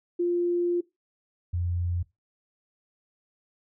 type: tone pair in turn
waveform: sine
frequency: 349.2 / 87.48 Hz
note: F4 / F2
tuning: 0 / +3 cents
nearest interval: 2 octaves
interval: 2397 cents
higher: first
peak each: -22 / -25 dBFS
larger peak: first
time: 0.19-0.81 / 1.53-2.03 s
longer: first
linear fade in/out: 10 ms
effects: noise-tail reverb RT60 0.2 s tail -20 dB re dry